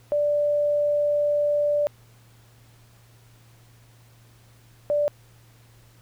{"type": "tone pair in turn", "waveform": "sine", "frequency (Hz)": [587, 587], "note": ["D5", "D5"], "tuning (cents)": [-1, -1], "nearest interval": "unison", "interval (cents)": 0, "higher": "neither", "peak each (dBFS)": -19, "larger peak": "neither", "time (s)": [[0.12, 1.87], [4.9, 5.08]], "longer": "first", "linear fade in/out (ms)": 0, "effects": ["added 116 Hz sine -52 dBFS peak until 6.01 s", "pink hiss -58 dBFS RMS until 6.01 s"]}